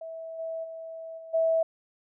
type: tone with level steps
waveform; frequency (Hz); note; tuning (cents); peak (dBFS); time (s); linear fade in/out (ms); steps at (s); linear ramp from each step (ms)
sine; 652; E5; -19; -36 / -31 / -37 / -41 / -21; 0.01-1.63; 5; 0.38 / 0.63 / 1.17 / 1.33; 20
effects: none